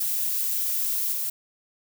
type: noise with level steps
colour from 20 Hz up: violet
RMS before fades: -26 / -28 dBFS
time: 0-1.3 s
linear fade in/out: 5 ms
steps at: 1.12 s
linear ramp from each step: 2 ms
effects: none